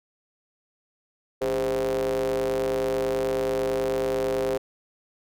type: ring-modulated tone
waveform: square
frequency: 60.7 Hz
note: B1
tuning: 29 cents flat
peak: -21 dBFS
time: 1.41-4.58 s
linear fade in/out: 10 ms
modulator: 461 Hz
effects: none